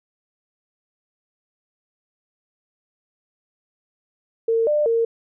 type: tone with pitch steps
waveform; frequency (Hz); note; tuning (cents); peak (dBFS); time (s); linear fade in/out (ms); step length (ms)
sine; 455.1 / 597 / 459.3; A#4 / D5 / A#4; -42 / +28 / -26; -16; 4.48-5.05; 5; 190
effects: none